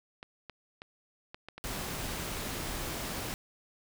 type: clicks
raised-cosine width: 0.3 ms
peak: -27 dBFS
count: 6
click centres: 0.229 / 0.497 / 0.819 / 1.345 / 1.486 / 1.58 s
type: noise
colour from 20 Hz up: pink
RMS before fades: -37 dBFS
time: 1.64-3.34 s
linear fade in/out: 0 ms
effects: none